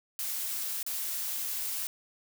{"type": "noise with dropouts", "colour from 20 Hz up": "blue", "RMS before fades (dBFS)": -34, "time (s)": [0.19, 1.87], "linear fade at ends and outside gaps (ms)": 1, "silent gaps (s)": [0.829, 0.864], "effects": []}